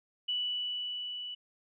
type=tone with level ramp; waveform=sine; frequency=2960 Hz; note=F#7; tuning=in tune; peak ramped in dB=-29 to -38 dBFS; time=0.28-1.35 s; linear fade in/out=10 ms; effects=none